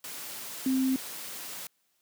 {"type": "tone in noise", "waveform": "sine", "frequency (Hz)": 262.2, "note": "C4", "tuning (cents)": 4, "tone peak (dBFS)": -23, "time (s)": [0.66, 0.96], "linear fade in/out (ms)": 2, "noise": "white", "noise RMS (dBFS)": -40, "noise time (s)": [0.04, 1.67], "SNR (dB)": 14, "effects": ["white hiss -73 dBFS RMS until 2.01 s", "high-pass 150 Hz 12 dB/octave"]}